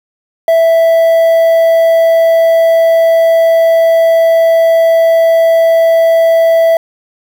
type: tone with quantisation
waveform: triangle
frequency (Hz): 659.3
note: E5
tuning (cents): 0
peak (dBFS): -3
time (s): 0.48-6.77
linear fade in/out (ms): 2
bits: 5
effects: none